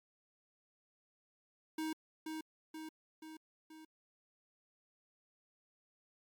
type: tone with echo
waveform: square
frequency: 315.3 Hz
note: D#4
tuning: 23 cents sharp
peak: -37 dBFS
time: 1.78-1.93 s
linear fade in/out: 5 ms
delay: 480 ms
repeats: 4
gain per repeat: -4 dB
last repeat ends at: 3.85 s
effects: MP3 96 kbps